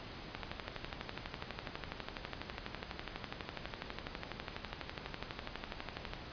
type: click train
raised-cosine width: 0.3 ms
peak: -23 dBFS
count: 71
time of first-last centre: 0.35-6.135 s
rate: 12.1 Hz
effects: pink hiss -48 dBFS RMS until 6.32 s + resampled to 11025 Hz